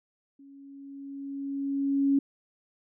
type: tone with level ramp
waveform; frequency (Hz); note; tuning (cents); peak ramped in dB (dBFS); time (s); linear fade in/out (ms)
sine; 277.2; C#4; 0; -49 to -19; 0.39-2.19; 5
effects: none